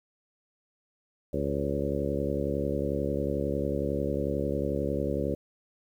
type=harmonic tone with a mistuned harmonic; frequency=71.1 Hz; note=C#2; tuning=45 cents sharp; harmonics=1 / 2 / 3 / 4 / 5 / 6 / 7 / 8; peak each=-35 / -35 / -35 / -35 / -35 / -35 / -35 / -35 dBFS; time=1.33-5.35 s; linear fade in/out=5 ms; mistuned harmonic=8; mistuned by=-25 cents; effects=10-bit